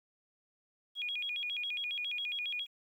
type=tone with vibrato; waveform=sine; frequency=2846 Hz; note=F7; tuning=32 cents sharp; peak=-34 dBFS; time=0.95-2.67 s; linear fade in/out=50 ms; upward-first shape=square; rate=7.3 Hz; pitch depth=260 cents each way; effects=11-bit